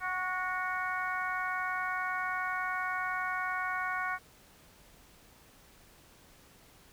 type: harmonic tone with a mistuned harmonic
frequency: 370 Hz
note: F#4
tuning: in tune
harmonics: 2 / 3 / 4 / 5 / 6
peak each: -39 / -36 / -35 / -40 / -41 dBFS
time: 0-4.19 s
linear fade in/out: 50 ms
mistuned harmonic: 4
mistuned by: -22 cents
effects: pink hiss -59 dBFS RMS until 6.92 s